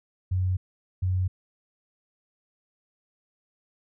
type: tone pair in turn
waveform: sine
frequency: 92.3 / 92.3 Hz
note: F#2 / F#2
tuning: -4 / -4 cents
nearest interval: unison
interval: 0 cents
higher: neither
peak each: -22 dBFS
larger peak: neither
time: 0.31-0.57 / 1.02-1.28 s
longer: neither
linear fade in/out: 10 ms
effects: none